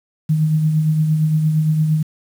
sine tone with tremolo, 155.56 Hz, D#3, in tune, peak -11 dBFS, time 0.29-2.03 s, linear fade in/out 10 ms, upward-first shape triangle, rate 8.7 Hz, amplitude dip 45%, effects 7-bit

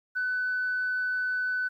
sine tone, 1501 Hz, F#6, 24 cents sharp, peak -25 dBFS, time 0.15-1.69 s, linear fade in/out 20 ms, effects tanh soft clip ceiling -22 dBFS + 11-bit

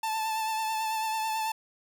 45% pulse tone with vibrato, 880 Hz, A5, in tune, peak -28 dBFS, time 0.03-1.52 s, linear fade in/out 5 ms, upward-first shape triangle, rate 9.1 Hz, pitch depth 30 cents each way, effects none

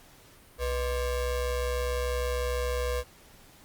square ring-modulated tone, 278.2 Hz, C#4, 6 cents sharp, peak -25 dBFS, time 0.58-3.04 s, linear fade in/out 50 ms, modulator 215 Hz, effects pink hiss -55 dBFS RMS until 3.64 s + Opus 48 kbps

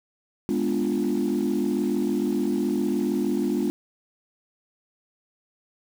sine chord, G# diminished seventh, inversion none, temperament equal, 207.7 / 246.9 / 293.7 / 349.2 Hz, G#3 / B3 / D4 / F4, 0 / 0 / 0 / 0 cents, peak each -26 dBFS, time 0.49-3.7 s, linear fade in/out 0 ms, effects tanh soft clip ceiling -16 dBFS + 7-bit

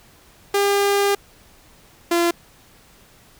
sawtooth tone pair in turn, 401.9 / 342.4 Hz, G4 / F4, +43 / -34 cents, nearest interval minor third, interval 277 cents, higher first, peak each -12 dBFS, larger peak neither, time 0.54-1.15 / 2.11-2.31 s, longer first, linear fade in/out 5 ms, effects pink hiss -51 dBFS RMS until 3.39 s

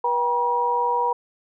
sine tone cluster, 484.1 / 789 / 959 Hz, B4 / G5 / A#5, -35 / +11 / +49 cents, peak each -26 / -29 / -20 dBFS, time 0.04-1.13 s, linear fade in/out 5 ms, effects none

